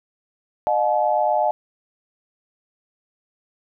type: tone cluster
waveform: sine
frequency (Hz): 610 / 718 / 858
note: D#5 / F5 / A5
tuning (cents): -34 / +48 / -44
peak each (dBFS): -21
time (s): 0.67-1.51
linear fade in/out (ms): 0
effects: none